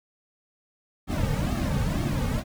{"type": "noise with flanger", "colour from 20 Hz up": "brown", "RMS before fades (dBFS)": -26, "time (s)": [1.07, 2.44], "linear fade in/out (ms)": 50, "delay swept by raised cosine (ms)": [2, 3], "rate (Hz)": 2.1, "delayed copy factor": -0.95, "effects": []}